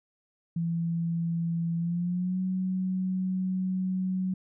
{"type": "tone with pitch glide", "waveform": "sine", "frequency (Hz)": [167.8, 186.19], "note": ["E3", "F#3"], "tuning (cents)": [31, 11], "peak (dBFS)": -26, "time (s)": [0.56, 4.34], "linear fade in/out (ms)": 5, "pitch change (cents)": 180, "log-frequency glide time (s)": [1.77, 2.4], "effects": []}